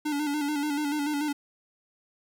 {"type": "tone with vibrato", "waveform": "square", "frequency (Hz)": 293.7, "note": "D4", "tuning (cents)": 0, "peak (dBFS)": -27, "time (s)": [0.05, 1.33], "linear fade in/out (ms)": 10, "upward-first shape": "square", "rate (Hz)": 6.9, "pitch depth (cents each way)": 47, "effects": ["11-bit"]}